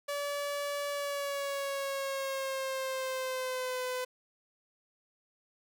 sawtooth tone with pitch glide, 574 to 505.5 Hz, D5 to B4, -40 to +40 cents, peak -29 dBFS, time 0.08-4.05 s, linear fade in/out 10 ms, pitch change -220 cents, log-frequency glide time 0.9-3.83 s, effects none

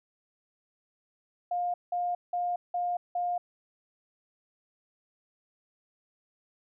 sine tone bursts, 708 Hz, F5, 23 cents sharp, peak -27 dBFS, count 5, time 1.51-3.38 s, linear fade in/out 5 ms, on 230 ms, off 180 ms, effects none

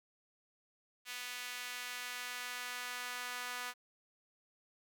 sawtooth tone with high-pass filter sweep, 246.9 Hz, B3, in tune, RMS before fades -43 dBFS, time 1.05-3.74 s, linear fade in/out 50 ms, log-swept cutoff 2200 to 1300 Hz, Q 1.2, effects 11-bit

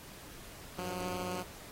10% pulse tone pair together, 95.83 / 180.9 Hz, G2 / F#3, -39 / -39 cents, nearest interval major seventh, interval 1100 cents, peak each -36 / -29 dBFS, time 0.78-1.43 s, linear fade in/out 10 ms, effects pink hiss -51 dBFS RMS until 1.71 s + AAC 48 kbps

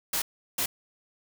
white noise bursts at uneven times, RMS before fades -28 dBFS, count 2, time 0.13-0.22 / 0.58-0.66 s, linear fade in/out 5 ms, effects none

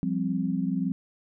sine chord, F suspended second, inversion none, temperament equal, 174.61 / 196 / 261.6 Hz, F3 / G3 / C4, 0 / 0 / 0 cents, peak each -29 dBFS, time 0.03-0.92 s, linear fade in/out 0 ms, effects none

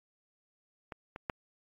clicks, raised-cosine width 0.5 ms, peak -26 / -27 / -17 dBFS, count 3, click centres 0.922 / 1.161 / 1.298 s, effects AAC 64 kbps

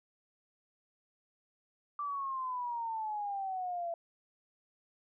sine exponential sweep, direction down, 1174.7 to 671 Hz, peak -34 dBFS, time 1.99-3.94 s, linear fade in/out 2 ms, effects none

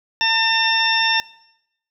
harmonic tone, 902 Hz, A5, 43 cents sharp, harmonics 1 / 2 / 3 / 4 / 6, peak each -22 / -22 / -22 / -22 / -22 dBFS, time 0.21-1.2 s, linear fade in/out 0 ms, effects noise-tail reverb RT60 0.8 s tail -20 dB re dry

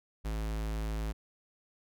square tone, 53.9 Hz, A1, 35 cents flat, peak -33 dBFS, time 0.24-1.13 s, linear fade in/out 20 ms, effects none

